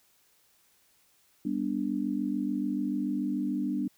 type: chord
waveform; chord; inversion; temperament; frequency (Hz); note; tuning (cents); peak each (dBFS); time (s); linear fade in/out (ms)
sine; G major; none; equal with one note detuned; 199.88 / 246.9 / 293.7; G3 / B3 / D4; +34 / 0 / 0; -33 / -32 / -31; 1.45-3.88; 5
effects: white hiss -66 dBFS RMS until 3.97 s